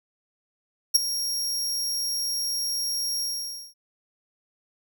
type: tone with ADSR envelope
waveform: sawtooth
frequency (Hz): 5588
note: F8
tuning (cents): 0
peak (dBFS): -9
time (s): 0.94-3.74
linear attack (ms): 17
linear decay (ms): 13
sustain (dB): -14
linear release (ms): 530
effects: none